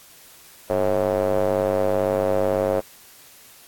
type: tone with band-pass filter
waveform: square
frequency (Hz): 49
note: G1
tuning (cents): 0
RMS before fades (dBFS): -21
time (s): 0.69-2.81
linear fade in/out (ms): 20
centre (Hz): 560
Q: 4.2
effects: white hiss -48 dBFS RMS until 3.67 s + AAC 64 kbps